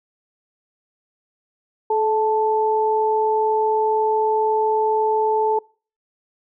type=tone pair together; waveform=sine; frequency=432.1 / 878 Hz; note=A4 / A5; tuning=-31 / -4 cents; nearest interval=octave; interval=1227 cents; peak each=-19 dBFS; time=1.9-5.59 s; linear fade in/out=5 ms; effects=noise-tail reverb RT60 0.4 s tail -25 dB re dry